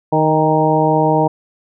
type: harmonic tone with a mistuned harmonic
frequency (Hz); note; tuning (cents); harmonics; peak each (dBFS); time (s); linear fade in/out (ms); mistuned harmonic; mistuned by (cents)
155.56; D#3; 0; 1 / 2 / 3 / 4 / 5 / 6; -18 / -18 / -18 / -18 / -18 / -18; 0.12-1.28; 10; 5; +29
effects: none